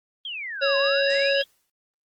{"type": "exponential two-way sweep", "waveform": "sine", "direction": "down then up", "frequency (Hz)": [3322, 1023, 3322], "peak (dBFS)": -30, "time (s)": [0.25, 1.44], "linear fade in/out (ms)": 2, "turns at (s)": 0.77}
{"type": "harmonic tone", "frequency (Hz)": 554.4, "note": "C#5", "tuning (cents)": 0, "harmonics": [1, 3, 5, 7, 9], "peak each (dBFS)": [-21, -26, -28, -29, -31], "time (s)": [0.61, 1.43], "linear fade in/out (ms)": 20}
{"type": "noise with exponential decay", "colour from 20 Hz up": "white", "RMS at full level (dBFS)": -36, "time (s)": [1.1, 1.7], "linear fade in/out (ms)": 2, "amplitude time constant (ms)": 130}
{"effects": ["Opus 24 kbps"]}